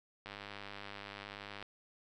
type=click train; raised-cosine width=0.3 ms; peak=-29 dBFS; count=139; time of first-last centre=0.26-1.626 s; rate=101 Hz; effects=none